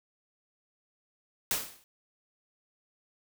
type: noise with exponential decay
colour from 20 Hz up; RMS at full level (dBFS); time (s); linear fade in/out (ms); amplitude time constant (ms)
white; -26; 1.51-1.84; 1; 71
effects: none